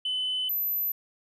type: tone pair in turn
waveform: sine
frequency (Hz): 3021 / 12056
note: F#7 / F#9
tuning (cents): +35 / +31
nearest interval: 2 octaves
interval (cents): 2396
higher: second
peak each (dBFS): -25 / -24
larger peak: second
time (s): 0.05-0.49 / 0.49-0.92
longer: first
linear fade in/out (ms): 5
effects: tanh soft clip ceiling -23 dBFS